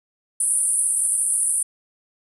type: band-pass noise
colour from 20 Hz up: white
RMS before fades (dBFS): -21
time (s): 0.4-1.63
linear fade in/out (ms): 5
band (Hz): 9000 to 10000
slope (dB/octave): 96
effects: none